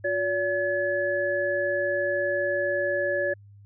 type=tone cluster; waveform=sine; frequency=360.3 / 572 / 1707 Hz; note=F#4 / D5 / G#6; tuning=-46 / -46 / +47 cents; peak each=-32 / -25 / -28 dBFS; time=0.04-3.34 s; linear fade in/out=10 ms; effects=added 101 Hz sine -47 dBFS peak until 3.65 s